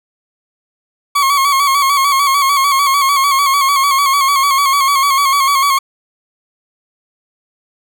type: tone with vibrato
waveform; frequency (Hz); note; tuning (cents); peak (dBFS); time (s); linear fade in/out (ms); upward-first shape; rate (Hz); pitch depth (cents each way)
40% pulse; 1108.7; C#6; 0; -9; 1.15-5.79; 10; square; 6.7; 47
effects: none